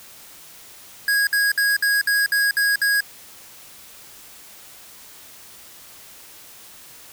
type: tone bursts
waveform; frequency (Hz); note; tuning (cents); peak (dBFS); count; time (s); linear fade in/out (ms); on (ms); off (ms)
square; 1649; G#6; -13; -17; 8; 1.08-3.006; 2; 190; 58
effects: white hiss -44 dBFS RMS until 7.12 s